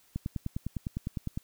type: click train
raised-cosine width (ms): 5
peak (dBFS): -20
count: 13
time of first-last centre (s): 0.16-1.375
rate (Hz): 9.88
effects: white hiss -64 dBFS RMS until 1.43 s